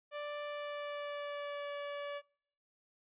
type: tone with pitch glide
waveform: sawtooth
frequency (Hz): 587.3 to 574.5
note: D5 to D5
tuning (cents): 0 to -38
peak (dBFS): -35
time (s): 0.11-2.22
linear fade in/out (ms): 50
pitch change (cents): -38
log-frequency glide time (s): 0.43-1.7
effects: noise-tail reverb RT60 0.6 s tail -26 dB re dry + resampled to 8000 Hz